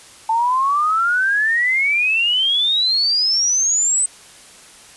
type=exponential sweep; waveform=sine; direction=up; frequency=882 to 8200 Hz; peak=-14 dBFS; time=0.29-4.06 s; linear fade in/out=5 ms; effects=white hiss -43 dBFS RMS until 4.96 s + resampled to 24000 Hz